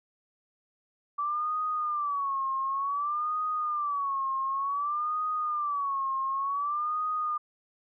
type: tone with vibrato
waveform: sine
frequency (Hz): 1154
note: D6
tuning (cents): -31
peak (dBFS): -27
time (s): 1.18-7.38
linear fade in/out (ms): 10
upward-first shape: sine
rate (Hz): 0.55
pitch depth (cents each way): 130
effects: none